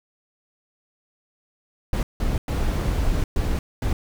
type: noise bursts at uneven times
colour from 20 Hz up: brown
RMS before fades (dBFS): -22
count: 5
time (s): 1.93-2.03 / 2.2-2.38 / 2.48-3.24 / 3.36-3.59 / 3.82-3.93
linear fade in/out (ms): 2
effects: none